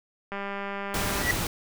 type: click train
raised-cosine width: 0.5 ms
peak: -19 dBFS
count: 180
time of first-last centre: 0.32-1.219 s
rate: 199 Hz
type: noise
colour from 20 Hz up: pink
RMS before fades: -29 dBFS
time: 0.94-1.47 s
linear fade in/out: 2 ms
type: tone with exponential growth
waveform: triangle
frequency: 1947 Hz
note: B6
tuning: 25 cents flat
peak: -17 dBFS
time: 1.13-1.31 s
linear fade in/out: 2 ms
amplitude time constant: 37 ms
effects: none